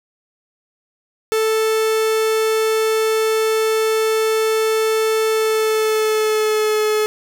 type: tone with pitch glide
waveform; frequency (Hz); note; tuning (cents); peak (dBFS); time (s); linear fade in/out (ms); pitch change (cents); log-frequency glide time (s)
45% pulse; 440 to 428.5; A4 to A4; 0 to -46; -15; 1.32-7.06; 0; -46; 5.3-6.83
effects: none